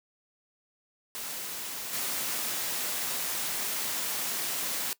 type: noise with level steps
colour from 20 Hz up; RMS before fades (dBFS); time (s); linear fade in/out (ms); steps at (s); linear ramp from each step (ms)
white; -37 / -32; 1.15-4.93; 0; 1.93; 2
effects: noise-tail reverb RT60 0.1 s tail -20 dB re dry + high-pass 150 Hz 12 dB/octave